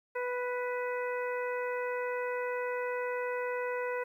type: harmonic tone with a mistuned harmonic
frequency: 493.9 Hz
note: B4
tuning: in tune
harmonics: 1 / 2 / 3 / 4 / 5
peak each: -33 / -39 / -41 / -42 / -47 dBFS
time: 0.15-4.04 s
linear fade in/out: 10 ms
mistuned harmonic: 5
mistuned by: +40 cents
effects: 11-bit